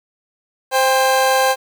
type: tone pair together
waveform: 30% pulse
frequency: 523.3 / 796.4 Hz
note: C5 / G5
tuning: 0 / +27 cents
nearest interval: perfect fifth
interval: 727 cents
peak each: -13 dBFS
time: 0.71-1.56 s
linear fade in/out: 50 ms
effects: 8-bit